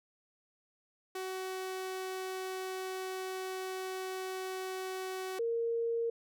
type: tone pair in turn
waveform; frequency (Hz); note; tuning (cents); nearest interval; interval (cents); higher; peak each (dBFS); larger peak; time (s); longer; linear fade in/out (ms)
sawtooth / sine; 375.5 / 463.2; F#4 / A#4; +26 / -11; major third; 363; second; -33 / -30; second; 1.15-5.39 / 5.39-6.1; first; 5
effects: none